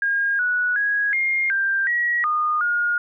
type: tone with pitch steps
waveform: sine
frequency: 1622 / 1470 / 1656 / 2126 / 1583 / 1913 / 1224 / 1429 Hz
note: G#6 / F#6 / G#6 / C7 / G6 / A#6 / D#6 / F6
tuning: -41 / -12 / -5 / +27 / +17 / +44 / -29 / +39 cents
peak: -18 dBFS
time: 0.02-2.98 s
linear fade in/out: 2 ms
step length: 370 ms
effects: none